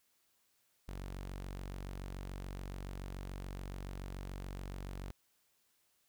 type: tone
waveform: sawtooth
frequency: 47 Hz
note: F#1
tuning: 28 cents sharp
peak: -38 dBFS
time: 0.88-5.11 s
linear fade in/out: 0 ms
effects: white hiss -75 dBFS RMS until 6.08 s